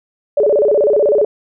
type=tone with vibrato; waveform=sine; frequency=494.3 Hz; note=B4; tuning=1 cent sharp; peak=-9 dBFS; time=0.37-1.25 s; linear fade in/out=5 ms; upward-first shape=square; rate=16 Hz; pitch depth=270 cents each way; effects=none